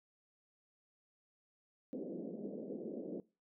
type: band-pass noise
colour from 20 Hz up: pink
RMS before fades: -44 dBFS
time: 1.93-3.2 s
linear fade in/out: 0 ms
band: 190 to 540 Hz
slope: 48 dB/octave
effects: noise-tail reverb RT60 0.3 s tail -21 dB re dry